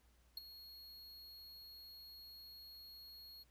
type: tone with ADSR envelope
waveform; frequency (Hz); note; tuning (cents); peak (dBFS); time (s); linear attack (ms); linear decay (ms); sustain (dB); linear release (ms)
square; 4309; C#8; -50; -40; 0.37-3.44; 4; 15; -14; 21
effects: added 60 Hz sine -69 dBFS peak until 3.5 s + pink hiss -75 dBFS RMS until 3.5 s